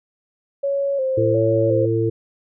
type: tone with vibrato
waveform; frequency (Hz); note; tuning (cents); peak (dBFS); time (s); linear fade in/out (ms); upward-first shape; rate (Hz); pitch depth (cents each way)
sine; 541; C#5; -42; -18; 0.63-1.86; 10; square; 1.4; 51
type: harmonic tone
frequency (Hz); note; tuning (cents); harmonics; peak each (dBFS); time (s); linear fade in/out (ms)
112.6; A2; +40; 1 / 3 / 4; -21 / -21 / -21; 1.17-2.1; 10
effects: none